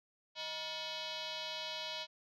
sine tone with frequency modulation, 168.4 Hz, E3, 37 cents sharp, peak -38 dBFS, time 0.35-2.07 s, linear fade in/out 50 ms, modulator 793 Hz, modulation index 5.6, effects tanh soft clip ceiling -34 dBFS

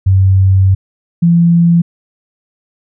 sine tone pair in turn, 95.5 / 170.16 Hz, G2 / F3, -45 / -45 cents, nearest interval minor seventh, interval 1000 cents, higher second, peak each -5 dBFS, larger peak neither, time 0.06-0.75 / 1.22-1.82 s, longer first, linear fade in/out 10 ms, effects none

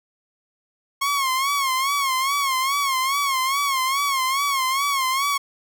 sawtooth tone with vibrato, 1087 Hz, C#6, 34 cents flat, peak -16 dBFS, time 1.01-5.38 s, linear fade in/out 10 ms, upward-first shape sine, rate 2.4 Hz, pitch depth 89 cents each way, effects none

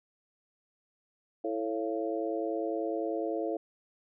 harmonic tone with a mistuned harmonic, 110 Hz, A2, in tune, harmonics 3 / 4 / 5 / 6, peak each -34 / -35 / -36 / -37 dBFS, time 1.44-3.57 s, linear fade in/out 5 ms, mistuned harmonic 6, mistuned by +61 cents, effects none

